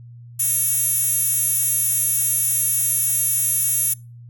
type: tone with high-pass filter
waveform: 10% pulse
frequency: 451.7 Hz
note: A4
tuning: 45 cents sharp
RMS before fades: -20 dBFS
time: 0.39-3.94 s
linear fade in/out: 10 ms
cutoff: 10000 Hz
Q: 3.8
effects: noise-tail reverb RT60 0.3 s tail -25 dB re dry + added 119 Hz sine -38 dBFS peak until 4.29 s